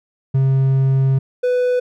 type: tone pair in turn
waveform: triangle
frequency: 134.1 / 497 Hz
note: C3 / B4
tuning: +43 / +11 cents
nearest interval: octave + major seventh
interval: 2268 cents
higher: second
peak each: -10 / -12 dBFS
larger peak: first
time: 0.34-1.19 / 1.43-1.8 s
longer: first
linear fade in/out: 10 ms
effects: none